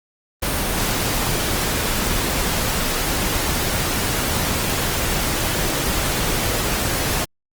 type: noise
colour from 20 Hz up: pink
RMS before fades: -21 dBFS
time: 0.42-7.25 s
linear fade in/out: 10 ms
effects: Opus 24 kbps